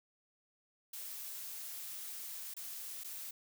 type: noise with dropouts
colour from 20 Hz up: blue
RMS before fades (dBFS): -45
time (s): 0.93-3.31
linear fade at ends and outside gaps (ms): 5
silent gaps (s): 2.54-2.566 / 3.037-3.044
effects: none